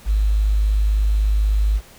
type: tone with quantisation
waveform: sine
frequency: 51.91 Hz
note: G#1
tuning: in tune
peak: -14 dBFS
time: 0.05-1.81 s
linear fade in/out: 50 ms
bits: 7
effects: pink hiss -46 dBFS RMS until 1.98 s